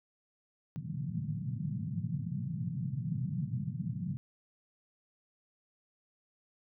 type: band-pass noise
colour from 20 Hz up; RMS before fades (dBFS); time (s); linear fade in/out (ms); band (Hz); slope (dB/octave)
white; -36; 0.76-4.17; 0; 110 to 190; 48
effects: none